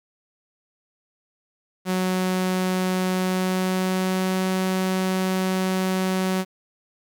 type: tone with pitch glide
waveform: sawtooth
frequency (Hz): 185 to 187.26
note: F#3 to F#3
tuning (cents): 0 to +21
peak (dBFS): -17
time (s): 1.85-6.45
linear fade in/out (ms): 50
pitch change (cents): +21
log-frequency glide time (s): 3.14-4.46
effects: 9-bit